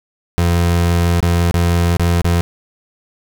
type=tone with dropouts; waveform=30% pulse; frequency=86 Hz; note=F2; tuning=26 cents flat; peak=-9 dBFS; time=0.38-2.41 s; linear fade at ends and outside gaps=0 ms; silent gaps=1.204-1.227 / 1.511-1.542 / 1.969-1.996 / 2.217-2.245 s; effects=7-bit